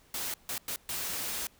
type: noise bursts at uneven times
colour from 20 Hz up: white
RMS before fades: -35 dBFS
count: 4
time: 0.14-0.34 / 0.49-0.58 / 0.68-0.76 / 0.89-1.47 s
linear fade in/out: 2 ms
effects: pink hiss -62 dBFS RMS until 1.59 s